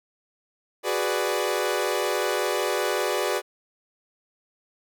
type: chord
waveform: sawtooth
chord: G# half-diminished seventh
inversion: third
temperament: equal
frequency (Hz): 370 / 415.3 / 493.9 / 587.3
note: F#4 / G#4 / B4 / D5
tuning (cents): 0 / 0 / 0 / 0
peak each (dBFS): -25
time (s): 0.83-3.42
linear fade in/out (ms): 50
effects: none